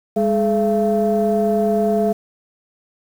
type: tone cluster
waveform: sine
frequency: 204.7 / 425.6 / 676 Hz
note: G#3 / G#4 / E5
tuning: -25 / +42 / +43 cents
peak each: -18 dBFS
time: 0.16-2.13 s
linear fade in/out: 10 ms
effects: tanh soft clip ceiling -8 dBFS + 7-bit